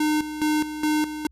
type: tone with tremolo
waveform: square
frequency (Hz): 304.7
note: D#4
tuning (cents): -36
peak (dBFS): -20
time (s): 0-1.27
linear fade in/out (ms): 5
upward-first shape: square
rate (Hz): 2.4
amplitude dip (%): 70
effects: added 63 Hz sine -52 dBFS peak until 1.31 s + resampled to 32000 Hz